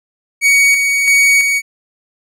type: tone with tremolo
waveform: 45% pulse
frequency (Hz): 2244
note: C#7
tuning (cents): +21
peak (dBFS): -7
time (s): 0.41-1.62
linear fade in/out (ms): 50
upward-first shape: square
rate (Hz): 1.5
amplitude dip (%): 40
effects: low-pass 12000 Hz 12 dB/octave

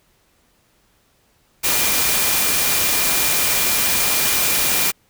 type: tone in noise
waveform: sine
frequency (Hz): 2400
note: D7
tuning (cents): +37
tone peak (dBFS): -28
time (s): 1.63-4.92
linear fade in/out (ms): 20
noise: white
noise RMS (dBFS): -18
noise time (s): 1.63-4.92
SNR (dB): -13
effects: pink hiss -60 dBFS RMS until 5.09 s

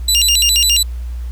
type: tone with vibrato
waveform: 25% pulse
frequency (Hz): 3342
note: G#7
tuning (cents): +10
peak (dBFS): -6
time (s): 0.08-0.83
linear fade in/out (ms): 5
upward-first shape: square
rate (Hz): 7.3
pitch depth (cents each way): 300
effects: added 60 Hz sine -21 dBFS peak until 1.31 s + pink hiss -47 dBFS RMS until 1.31 s

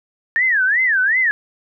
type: tone with vibrato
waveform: sine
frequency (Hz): 1760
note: A6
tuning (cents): 0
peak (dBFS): -13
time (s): 0.36-1.31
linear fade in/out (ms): 0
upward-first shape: sine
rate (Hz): 2.7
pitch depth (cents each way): 280
effects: none

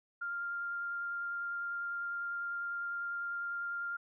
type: tone with vibrato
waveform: sine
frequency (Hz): 1396.9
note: F6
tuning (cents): 0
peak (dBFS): -35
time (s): 0.21-3.97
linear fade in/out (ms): 10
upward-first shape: sine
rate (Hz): 10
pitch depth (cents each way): 8
effects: none

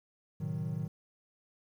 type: chord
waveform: triangle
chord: A diminished seventh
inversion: none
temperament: equal with one note detuned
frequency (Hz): 110 / 128.49 / 155.56 / 185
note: A2 / C3 / Eb3 / Gb3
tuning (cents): 0 / -31 / 0 / 0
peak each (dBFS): -37 / -39 / -33 / -39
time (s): 0.4-0.88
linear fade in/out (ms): 10
effects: tanh soft clip ceiling -23 dBFS + 11-bit

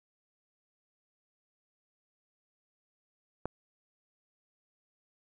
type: click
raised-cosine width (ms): 1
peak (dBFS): -19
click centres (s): 3.456
effects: none

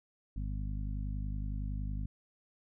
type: harmonic tone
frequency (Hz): 50.8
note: G#1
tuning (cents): -38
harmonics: 1 / 2 / 3 / 4 / 5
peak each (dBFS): -35 / -41 / -45 / -47 / -49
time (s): 0.36-2.06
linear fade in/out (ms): 5
effects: none

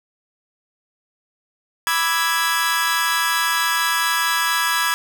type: chord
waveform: sawtooth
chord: E dominant seventh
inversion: second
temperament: equal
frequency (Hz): 987.8 / 1174.7 / 1318.5 / 1661.2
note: B5 / D6 / E6 / G#6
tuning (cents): 0 / 0 / 0 / 0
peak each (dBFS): -20 / -23 / -21 / -17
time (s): 1.87-4.94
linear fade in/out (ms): 0
effects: none

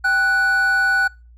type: tone pair together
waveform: triangle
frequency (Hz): 784 / 1480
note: G5 / F#6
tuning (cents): 0 / 0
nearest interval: major seventh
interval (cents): 1100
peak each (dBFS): -23 / -13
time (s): 0.04-1.08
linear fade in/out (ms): 10
effects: noise-tail reverb RT60 0.3 s tail -25 dB re dry + added 59 Hz sine -43 dBFS peak until 1.37 s

